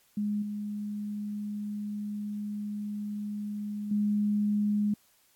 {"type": "tone with level steps", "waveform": "sine", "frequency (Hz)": 207.7, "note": "G#3", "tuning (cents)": 0, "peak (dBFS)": [-27, -32, -24], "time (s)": [0.17, 4.94], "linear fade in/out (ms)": 5, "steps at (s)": [0.42, 3.91], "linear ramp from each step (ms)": 5, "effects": ["white hiss -65 dBFS RMS until 5.35 s", "AAC 64 kbps"]}